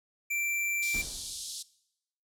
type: tone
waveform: square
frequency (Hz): 2349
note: D7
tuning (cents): 0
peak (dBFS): -30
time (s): 0.3-1.02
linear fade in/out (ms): 10
type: band-pass noise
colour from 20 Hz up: pink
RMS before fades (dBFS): -40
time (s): 0.82-1.63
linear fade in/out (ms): 10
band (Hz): 3600 to 11000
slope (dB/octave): 48
type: noise with exponential decay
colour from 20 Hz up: brown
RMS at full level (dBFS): -37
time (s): 0.94-1.59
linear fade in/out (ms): 2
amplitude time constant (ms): 140
effects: noise-tail reverb RT60 0.8 s tail -20 dB re dry